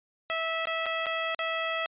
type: tone with dropouts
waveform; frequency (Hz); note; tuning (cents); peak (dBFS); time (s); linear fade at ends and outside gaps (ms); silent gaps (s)
10% pulse; 653; E5; -17; -19; 0.3-1.86; 0; 0.655-0.671 / 0.858-0.864 / 1.059-1.066 / 1.347-1.391
effects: resampled to 8000 Hz